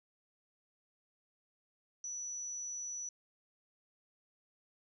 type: tone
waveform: sine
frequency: 5920 Hz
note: F#8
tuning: in tune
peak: -39 dBFS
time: 2.04-3.09 s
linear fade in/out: 2 ms
effects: none